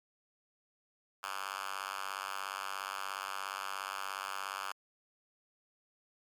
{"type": "tone with high-pass filter", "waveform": "5% pulse", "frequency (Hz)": 97, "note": "G2", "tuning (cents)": -18, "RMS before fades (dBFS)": -40, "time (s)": [1.23, 4.72], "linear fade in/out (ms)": 5, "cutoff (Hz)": 1300, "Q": 2.2, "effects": ["MP3 96 kbps"]}